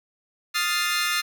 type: chord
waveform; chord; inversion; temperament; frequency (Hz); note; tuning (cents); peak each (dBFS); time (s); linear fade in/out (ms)
20% pulse; F dominant seventh; third; equal; 1244.5 / 1396.9 / 1760 / 2093; Eb6 / F6 / A6 / C7; 0 / 0 / 0 / 0; -23; 0.54-1.22; 20
effects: none